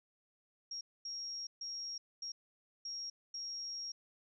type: tone bursts at uneven times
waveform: sine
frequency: 5588 Hz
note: F8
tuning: in tune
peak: -40 dBFS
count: 6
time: 0.71-0.81 / 1.05-1.47 / 1.61-1.98 / 2.22-2.32 / 2.85-3.1 / 3.34-3.92 s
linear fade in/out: 5 ms
effects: none